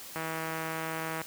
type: click train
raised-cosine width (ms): 0.5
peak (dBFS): -20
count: 171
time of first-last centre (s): 0.16-1.216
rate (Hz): 161
effects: white hiss -45 dBFS RMS until 1.26 s + high-pass 60 Hz 12 dB/octave